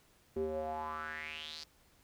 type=tone with band-pass filter sweep; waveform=square; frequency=77.78 Hz; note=D#2; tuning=in tune; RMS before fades=-40 dBFS; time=0.36-1.64 s; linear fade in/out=5 ms; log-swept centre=350 to 4900 Hz; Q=5.6; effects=pink hiss -67 dBFS RMS until 2.03 s